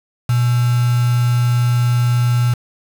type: tone with quantisation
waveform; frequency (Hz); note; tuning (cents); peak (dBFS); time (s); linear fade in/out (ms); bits
sine; 121.4; B2; -29; -12; 0.29-2.54; 5; 4
effects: none